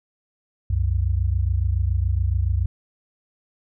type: tone pair together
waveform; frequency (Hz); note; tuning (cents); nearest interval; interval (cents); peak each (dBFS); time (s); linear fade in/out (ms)
sine; 65.41 / 92.5; C2 / F#2; 0 / 0; tritone; 600; -21; 0.7-2.66; 5
effects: none